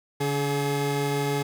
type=tone pair together; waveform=30% pulse; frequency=143.3 / 423.4 Hz; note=D3 / G#4; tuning=-42 / +33 cents; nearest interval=octave + perfect fifth; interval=1875 cents; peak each=-24 dBFS; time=0.2-1.43 s; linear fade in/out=10 ms; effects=none